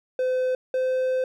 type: tone pair in turn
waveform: triangle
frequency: 511 / 515.1 Hz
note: C5 / C5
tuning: -41 / -27 cents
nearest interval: unison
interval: 14 cents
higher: second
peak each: -19 / -19 dBFS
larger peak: neither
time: 0.19-0.55 / 0.74-1.24 s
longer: second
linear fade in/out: 2 ms
effects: none